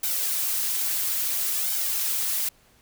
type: noise with flanger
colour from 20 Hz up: blue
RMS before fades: -26 dBFS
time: 0.03-2.49 s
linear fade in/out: 5 ms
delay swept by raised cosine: 1.3 to 7.1 ms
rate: 0.59 Hz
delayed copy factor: +0.65
effects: pink hiss -59 dBFS RMS until 2.81 s